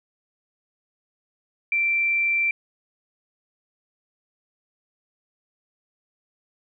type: tone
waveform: sine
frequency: 2349 Hz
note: D7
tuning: in tune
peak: -19 dBFS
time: 1.72-2.51 s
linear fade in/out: 2 ms
effects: none